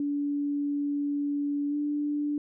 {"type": "tone with pitch glide", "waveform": "sine", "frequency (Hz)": [287.6, 293.3], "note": ["D4", "D4"], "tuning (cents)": [-36, -2], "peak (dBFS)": -26, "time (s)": [0, 2.38], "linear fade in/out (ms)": 2, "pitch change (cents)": 34, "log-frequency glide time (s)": [1.69, 1.75], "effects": []}